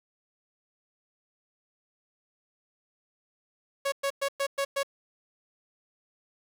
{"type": "tone bursts", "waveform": "sawtooth", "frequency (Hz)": 554.4, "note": "C#5", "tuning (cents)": 0, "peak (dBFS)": -22, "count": 6, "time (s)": [3.85, 4.832], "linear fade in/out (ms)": 10, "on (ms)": 72, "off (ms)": 110, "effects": ["low-pass 12000 Hz 12 dB/octave", "8-bit"]}